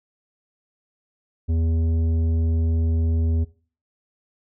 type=tone with tanh clipping; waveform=sine; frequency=81.7 Hz; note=E2; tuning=15 cents flat; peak=-20 dBFS; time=1.48-3.45 s; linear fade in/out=20 ms; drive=10 dB; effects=noise-tail reverb RT60 0.4 s tail -19 dB re dry